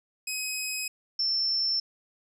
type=tone pair in turn; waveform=15% pulse / sine; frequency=2532 / 5365 Hz; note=D#7 / E8; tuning=+30 / +30 cents; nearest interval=octave + minor second; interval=1300 cents; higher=second; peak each=-23 / -24 dBFS; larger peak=first; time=0.27-0.88 / 1.19-1.8 s; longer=neither; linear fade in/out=5 ms; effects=none